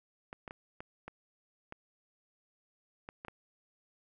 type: clicks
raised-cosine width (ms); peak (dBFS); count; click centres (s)
0.5; -28; 9; 0.329 / 0.478 / 0.509 / 0.805 / 1.08 / 1.724 / 3.089 / 3.249 / 3.283
effects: none